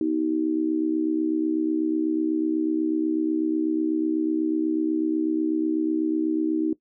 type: tone with amplitude modulation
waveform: sine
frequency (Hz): 315.4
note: D#4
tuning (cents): +24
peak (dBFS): -17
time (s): 0.01-6.73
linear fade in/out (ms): 2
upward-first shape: sine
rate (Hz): 68.1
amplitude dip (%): 80
effects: noise-tail reverb RT60 0.1 s tail -18 dB re dry